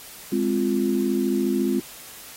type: chord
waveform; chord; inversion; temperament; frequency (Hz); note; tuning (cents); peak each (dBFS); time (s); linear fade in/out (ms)
sine; F minor; first; equal with one note detuned; 207.7 / 261.6 / 347; Ab3 / C4 / F4; 0 / 0 / -11; -24; 0.32-1.8; 5
effects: white hiss -42 dBFS RMS until 2.36 s + AAC 48 kbps